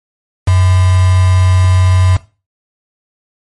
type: tone with quantisation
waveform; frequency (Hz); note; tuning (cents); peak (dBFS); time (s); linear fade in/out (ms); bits
sine; 92.1; F#2; -7; -6; 0.47-2.17; 10; 3
effects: noise-tail reverb RT60 0.3 s tail -17 dB re dry + MP3 48 kbps